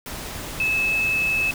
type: tone in noise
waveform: sine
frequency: 2600 Hz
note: E7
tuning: 24 cents flat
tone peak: -19 dBFS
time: 0.6-1.51 s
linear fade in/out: 2 ms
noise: pink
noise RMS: -33 dBFS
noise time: 0.06-1.54 s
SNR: +11 dB
effects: none